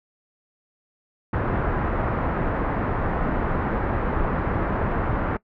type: low-pass noise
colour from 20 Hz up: pink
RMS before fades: -24 dBFS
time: 1.33-5.37 s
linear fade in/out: 5 ms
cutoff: 1600 Hz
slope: 24 dB/octave
effects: noise-tail reverb RT60 0.1 s tail -21 dB re dry